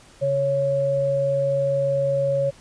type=tone pair together; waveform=sine; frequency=138.6 / 554.4 Hz; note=C#3 / C#5; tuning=0 / 0 cents; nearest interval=2 octaves; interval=2400 cents; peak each=-27 / -19 dBFS; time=0.21-2.51 s; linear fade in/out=20 ms; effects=pink hiss -50 dBFS RMS until 2.6 s + resampled to 22050 Hz